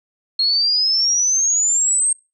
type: exponential sweep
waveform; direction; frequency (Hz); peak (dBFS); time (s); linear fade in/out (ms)
sine; up; 4245 to 8510; -14; 0.39-2.13; 5
effects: noise-tail reverb RT60 0.3 s tail -26 dB re dry